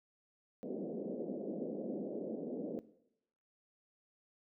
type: band-pass noise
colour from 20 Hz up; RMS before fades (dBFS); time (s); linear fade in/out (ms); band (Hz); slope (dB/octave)
pink; -41; 0.63-2.79; 0; 190 to 580; 48
effects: noise-tail reverb RT60 0.8 s tail -17 dB re dry